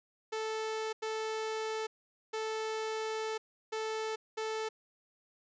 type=tone bursts at uneven times; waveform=sawtooth; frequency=439 Hz; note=A4; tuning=4 cents flat; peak=-30 dBFS; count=5; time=0.32-0.93 / 1.02-1.87 / 2.33-3.38 / 3.72-4.16 / 4.37-4.69 s; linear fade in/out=10 ms; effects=resampled to 16000 Hz